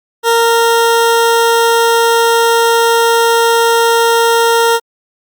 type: tone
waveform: 20% pulse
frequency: 462.7 Hz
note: A#4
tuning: 13 cents flat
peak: -3 dBFS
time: 0.23-4.8 s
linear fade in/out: 50 ms
effects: Opus 48 kbps